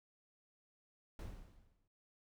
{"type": "noise with exponential decay", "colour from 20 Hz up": "brown", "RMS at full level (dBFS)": -42, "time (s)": [1.19, 1.88], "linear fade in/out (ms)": 2, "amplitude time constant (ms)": 150, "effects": []}